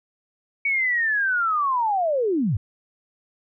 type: linear sweep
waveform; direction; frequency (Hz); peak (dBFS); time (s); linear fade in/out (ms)
sine; down; 2259 to 82.41; -19; 0.65-2.57; 5
effects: none